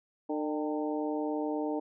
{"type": "harmonic tone with a mistuned harmonic", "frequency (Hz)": 151, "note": "D3", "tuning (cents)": 48, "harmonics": [2, 3, 4, 5, 6], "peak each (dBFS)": [-32, -36, -38, -40, -42], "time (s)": [0.29, 1.8], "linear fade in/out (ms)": 10, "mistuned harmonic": 5, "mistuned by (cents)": 66, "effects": []}